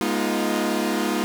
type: chord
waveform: sawtooth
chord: F half-diminished seventh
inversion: first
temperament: equal with one note detuned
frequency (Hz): 207.7 / 241.9 / 311.1 / 349.2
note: Ab3 / Cb4 / Eb4 / F4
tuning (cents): 0 / -36 / 0 / 0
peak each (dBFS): -23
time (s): 0.01-1.24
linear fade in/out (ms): 0
effects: 8-bit